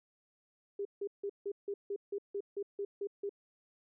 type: tone bursts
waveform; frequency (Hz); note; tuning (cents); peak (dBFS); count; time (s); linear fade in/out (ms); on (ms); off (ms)
sine; 402.3; G4; +45; -34; 12; 0.79-3.294; 5; 62; 160
effects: none